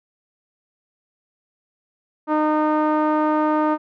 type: tone with low-pass filter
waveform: sawtooth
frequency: 306.2 Hz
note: D#4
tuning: 28 cents flat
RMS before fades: -19 dBFS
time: 2.27-3.78 s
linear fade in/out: 50 ms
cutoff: 1100 Hz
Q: 2.6
effects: none